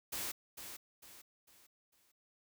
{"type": "noise with echo", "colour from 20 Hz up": "white", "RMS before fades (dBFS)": -40, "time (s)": [0.12, 0.32], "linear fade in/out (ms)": 10, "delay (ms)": 450, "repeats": 4, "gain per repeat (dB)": -8, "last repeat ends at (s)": 2.12, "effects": []}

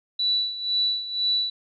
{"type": "tone with tremolo", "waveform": "sine", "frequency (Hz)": 3951, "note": "B7", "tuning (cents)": 0, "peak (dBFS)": -19, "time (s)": [0.19, 1.5], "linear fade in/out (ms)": 5, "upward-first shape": "sine", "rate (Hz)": 2, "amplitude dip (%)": 75, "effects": []}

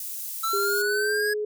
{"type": "high-pass noise", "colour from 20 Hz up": "pink", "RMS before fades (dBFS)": -34, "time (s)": [0, 0.82], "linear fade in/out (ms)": 2, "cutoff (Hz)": 12000, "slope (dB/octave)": 12}
{"type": "exponential sweep", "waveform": "square", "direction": "up", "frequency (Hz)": [1318.5, 1675], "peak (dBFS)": -25, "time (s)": [0.43, 1.34], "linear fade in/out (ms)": 10}
{"type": "tone with pitch glide", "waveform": "sine", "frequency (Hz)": [401.4, 421.8], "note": ["G4", "G#4"], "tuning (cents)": [41, 27], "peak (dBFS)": -25, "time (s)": [0.53, 1.45], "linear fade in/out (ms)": 5, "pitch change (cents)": 86, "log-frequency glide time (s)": [0.63, 1.1]}
{"effects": []}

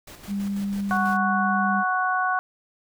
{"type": "noise with tremolo", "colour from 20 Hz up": "pink", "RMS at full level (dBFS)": -42, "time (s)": [0.07, 1.17], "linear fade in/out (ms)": 5, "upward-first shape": "square", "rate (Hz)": 6.1, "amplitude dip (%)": 50}
{"type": "tone with pitch glide", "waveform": "sine", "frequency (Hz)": [200, 198.73], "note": ["G3", "G3"], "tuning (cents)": [35, 24], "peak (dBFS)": -24, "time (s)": [0.27, 1.84], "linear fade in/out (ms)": 50, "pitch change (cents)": -11, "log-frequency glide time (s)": [0.71, 1.1]}
{"type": "harmonic tone", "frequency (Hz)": 370, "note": "F#4", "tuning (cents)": 0, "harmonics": [2, 3, 4], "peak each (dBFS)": [-25, -25, -25], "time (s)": [0.91, 2.39], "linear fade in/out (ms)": 0}
{"effects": []}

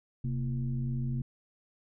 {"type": "tone with frequency modulation", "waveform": "sine", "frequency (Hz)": 130.81, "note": "C3", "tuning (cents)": 0, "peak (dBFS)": -29, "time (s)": [0.24, 1.22], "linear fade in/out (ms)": 5, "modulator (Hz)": 103, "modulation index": 0.78, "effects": []}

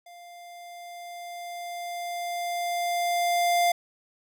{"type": "tone with level ramp", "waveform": "square", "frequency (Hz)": 698, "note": "F5", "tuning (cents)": -1, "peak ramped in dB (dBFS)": [-46, -20], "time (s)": [0.06, 3.72], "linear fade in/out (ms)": 5, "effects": []}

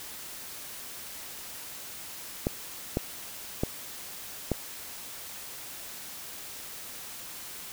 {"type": "clicks", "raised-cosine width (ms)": 2, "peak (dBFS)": -12, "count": 4, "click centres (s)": [2.469, 2.971, 3.635, 4.517], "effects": ["white hiss -42 dBFS RMS until 7.72 s"]}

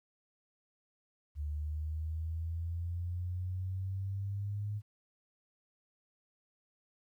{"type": "exponential sweep", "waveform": "sine", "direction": "up", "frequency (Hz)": [73.42, 105.1], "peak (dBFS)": -34, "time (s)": [1.35, 4.82], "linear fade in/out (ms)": 50, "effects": ["12-bit"]}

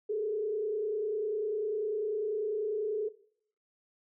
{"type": "tone with frequency modulation", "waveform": "sine", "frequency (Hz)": 427, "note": "G#4", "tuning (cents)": 48, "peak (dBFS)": -29, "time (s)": [0.09, 3.09], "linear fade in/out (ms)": 10, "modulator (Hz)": 30.1, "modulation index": 0.71, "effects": ["noise-tail reverb RT60 0.6 s tail -17 dB re dry"]}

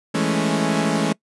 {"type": "chord", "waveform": "sawtooth", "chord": "A major seventh", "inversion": "second", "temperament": "equal", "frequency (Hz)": [164.81, 207.7, 220, 277.2], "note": ["E3", "G#3", "A3", "C#4"], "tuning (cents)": [0, 0, 0, 0], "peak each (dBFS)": -20, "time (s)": [0.14, 1.13], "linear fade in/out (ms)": 10, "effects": ["noise-tail reverb RT60 0.1 s tail -23 dB re dry", "resampled to 24000 Hz"]}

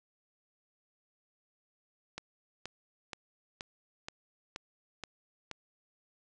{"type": "click train", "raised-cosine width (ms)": 0.2, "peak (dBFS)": -22, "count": 8, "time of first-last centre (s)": [2.18, 5.513], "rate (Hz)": 2.1, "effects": ["resampled to 22050 Hz"]}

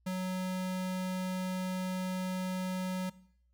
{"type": "tone", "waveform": "square", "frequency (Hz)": 185, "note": "F#3", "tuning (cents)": 0, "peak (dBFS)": -33, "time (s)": [0.06, 3.1], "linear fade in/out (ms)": 10, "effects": ["noise-tail reverb RT60 0.7 s tail -20 dB re dry", "added 60 Hz sine -67 dBFS peak until 3.53 s"]}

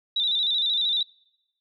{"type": "tone with vibrato", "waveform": "sine", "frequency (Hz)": 3729, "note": "A#7", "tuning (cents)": 0, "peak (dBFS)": -21, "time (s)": [0.16, 1.03], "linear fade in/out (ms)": 5, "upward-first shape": "square", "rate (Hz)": 13, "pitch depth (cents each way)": 66, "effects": ["noise-tail reverb RT60 0.9 s tail -24 dB re dry"]}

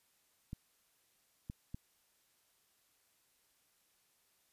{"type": "clicks", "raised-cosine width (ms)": 5, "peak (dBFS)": -30, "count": 3, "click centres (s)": [0.531, 1.499, 1.745], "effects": ["white hiss -74 dBFS RMS until 4.52 s", "resampled to 32000 Hz"]}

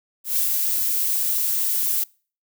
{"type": "noise with ADSR envelope", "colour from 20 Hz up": "violet", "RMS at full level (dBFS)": -20, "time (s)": [0.24, 2.04], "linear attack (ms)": 130, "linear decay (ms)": 100, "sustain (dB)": -2, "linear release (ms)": 7, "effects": ["noise-tail reverb RT60 0.4 s tail -25 dB re dry"]}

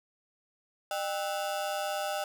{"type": "ring-modulated tone", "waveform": "35% pulse", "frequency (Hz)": 698.5, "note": "F5", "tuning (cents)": 0, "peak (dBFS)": -26, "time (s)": [0.91, 2.24], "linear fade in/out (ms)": 2, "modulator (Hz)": 92, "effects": []}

